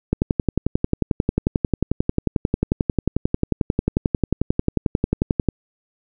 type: click train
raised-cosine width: 3 ms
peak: -4 dBFS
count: 61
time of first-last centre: 0.13-5.487 s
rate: 11.2 Hz
effects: none